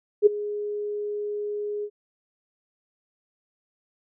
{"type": "tone with ADSR envelope", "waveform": "sine", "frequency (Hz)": 415.3, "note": "G#4", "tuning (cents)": 0, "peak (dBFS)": -9, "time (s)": [0.22, 1.9], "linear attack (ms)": 43, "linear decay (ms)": 13, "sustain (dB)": -18, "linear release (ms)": 62, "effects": []}